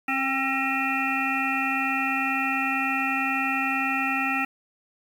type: harmonic tone with a mistuned harmonic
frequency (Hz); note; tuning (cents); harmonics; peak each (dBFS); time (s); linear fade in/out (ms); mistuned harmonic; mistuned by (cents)
268.9; C4; +47; 1 / 3 / 5 / 7 / 9 / 10; -30 / -30 / -30 / -30 / -30 / -30; 0.08-4.45; 5; 3; -33
effects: 8-bit